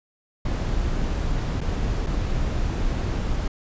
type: noise with dropouts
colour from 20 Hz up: brown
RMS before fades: -24 dBFS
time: 0.45-3.48 s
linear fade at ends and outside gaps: 5 ms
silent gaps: 1.607-1.612 / 2.064-2.067 s
effects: resampled to 16000 Hz